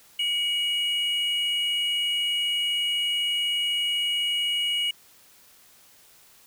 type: tone pair together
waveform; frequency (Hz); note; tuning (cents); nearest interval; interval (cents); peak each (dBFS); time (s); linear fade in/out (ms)
triangle; 2264 / 2900; C#7 / F#7; +36 / -35; major third; 429; -31 / -22; 0.19-4.91; 5
effects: white hiss -55 dBFS RMS until 6.46 s